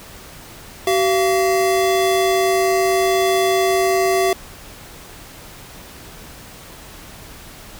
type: tone pair together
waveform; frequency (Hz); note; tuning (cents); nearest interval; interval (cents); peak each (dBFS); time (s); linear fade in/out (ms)
square; 381.2 / 686; G4 / F5; -48 / -31; minor seventh; 1017; -17 / -19; 0.87-4.33; 2
effects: pink hiss -39 dBFS RMS until 7.79 s